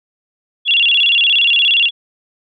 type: tone with vibrato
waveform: sine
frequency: 3059 Hz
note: G7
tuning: 43 cents flat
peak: -9 dBFS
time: 0.65-1.91 s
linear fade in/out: 50 ms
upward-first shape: square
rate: 17 Hz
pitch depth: 170 cents each way
effects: none